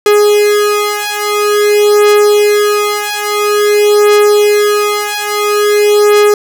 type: beating tone pair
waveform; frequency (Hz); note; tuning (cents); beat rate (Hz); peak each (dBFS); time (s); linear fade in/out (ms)
45% pulse; 415.3 / 415.79; G#4 / G#4; 0 / +2; 0.49; -10; 0.06-6.34; 2
effects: none